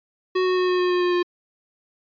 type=tone with pitch steps; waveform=square; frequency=370 / 367.7 / 365.3 / 363 / 360.7 / 358.4 / 356.2 / 353.9 Hz; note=F#4 / F#4 / F#4 / F#4 / F#4 / F4 / F4 / F4; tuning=0 / -11 / -22 / -33 / -44 / +45 / +34 / +23 cents; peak=-19 dBFS; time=0.35-1.23 s; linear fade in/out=10 ms; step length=110 ms; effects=resampled to 11025 Hz